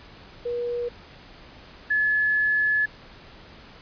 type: tone pair in turn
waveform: sine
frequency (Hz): 480.9 / 1713.7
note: B4 / A6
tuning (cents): -46 / -46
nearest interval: octave + minor seventh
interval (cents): 2200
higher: second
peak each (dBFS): -25 / -19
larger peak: second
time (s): 0.45-0.89 / 1.9-2.86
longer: second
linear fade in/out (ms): 10
effects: pink hiss -47 dBFS RMS until 3.81 s + resampled to 11025 Hz